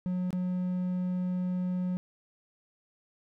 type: tone with dropouts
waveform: triangle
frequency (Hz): 181.5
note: F#3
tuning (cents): -33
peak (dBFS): -26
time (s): 0.06-1.97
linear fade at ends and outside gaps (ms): 0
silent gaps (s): 0.306-0.329
effects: none